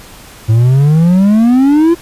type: exponential sweep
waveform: triangle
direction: up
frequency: 108.1 to 347.2 Hz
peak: -3 dBFS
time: 0.48-1.95 s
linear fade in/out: 20 ms
effects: pink hiss -35 dBFS RMS until 2.01 s + resampled to 32000 Hz